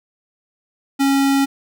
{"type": "tone", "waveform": "square", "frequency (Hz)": 275, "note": "C#4", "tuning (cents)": -14, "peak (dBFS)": -14, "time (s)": [0.99, 1.46], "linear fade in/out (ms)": 20, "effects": []}